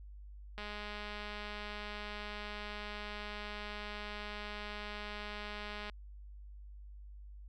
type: click train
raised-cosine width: 0.3 ms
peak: -28 dBFS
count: 1107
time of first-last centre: 0.58-5.897 s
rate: 208 Hz
effects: added 50 Hz sine -48 dBFS peak until 7.48 s